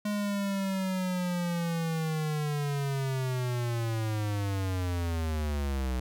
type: linear sweep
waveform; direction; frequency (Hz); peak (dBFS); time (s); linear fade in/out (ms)
square; down; 208.8 to 61.74; -29; 0.05-6; 5
effects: none